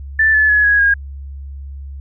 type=tone with pitch steps; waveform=sine; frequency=1763 / 1728.7 / 1695.1 / 1662.1 / 1629.8 Hz; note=A6 / A6 / G#6 / G#6 / G#6; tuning=+3 / -31 / +35 / +1 / -33 cents; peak=-9 dBFS; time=0.19-0.94 s; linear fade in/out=5 ms; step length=150 ms; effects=added 69 Hz sine -27 dBFS peak until 2 s